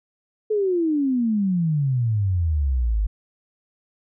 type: exponential sweep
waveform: sine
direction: down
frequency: 438.4 to 49 Hz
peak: -18 dBFS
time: 0.5-3.07 s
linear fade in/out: 10 ms
effects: none